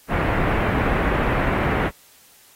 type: low-pass noise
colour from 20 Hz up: pink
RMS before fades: -21 dBFS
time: 0.08-1.91 s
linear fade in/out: 50 ms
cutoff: 2200 Hz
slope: 24 dB/octave
effects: white hiss -52 dBFS RMS until 2.55 s + AAC 48 kbps